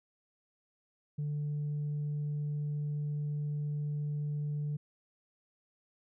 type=tone; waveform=sine; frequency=147.6 Hz; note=D3; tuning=9 cents sharp; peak=-30 dBFS; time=1.18-4.77 s; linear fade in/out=10 ms; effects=tanh soft clip ceiling -30 dBFS